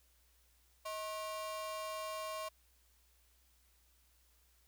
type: ring-modulated tone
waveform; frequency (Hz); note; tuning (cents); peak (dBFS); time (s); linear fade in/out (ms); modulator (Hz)
45% pulse; 857; A5; -46; -37; 0.85-2.49; 10; 224
effects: added 60 Hz sine -70 dBFS peak until 4.67 s + white hiss -72 dBFS RMS until 4.67 s